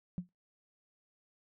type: tone with exponential decay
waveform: sine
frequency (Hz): 178.6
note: F3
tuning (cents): +39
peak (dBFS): -29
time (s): 0.18-0.29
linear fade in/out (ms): 0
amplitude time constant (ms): 22
effects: noise-tail reverb RT60 0.2 s tail -25 dB re dry + tanh soft clip ceiling -27 dBFS